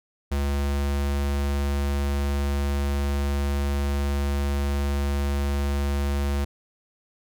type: tone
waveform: square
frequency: 70.6 Hz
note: C#2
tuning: 32 cents sharp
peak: -23 dBFS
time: 0.31-6.45 s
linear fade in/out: 10 ms
effects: none